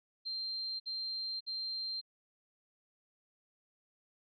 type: tone bursts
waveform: sine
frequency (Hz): 4161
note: C8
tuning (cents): -10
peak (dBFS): -36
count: 3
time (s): 0.25-2.014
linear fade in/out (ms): 20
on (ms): 550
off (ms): 57
effects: none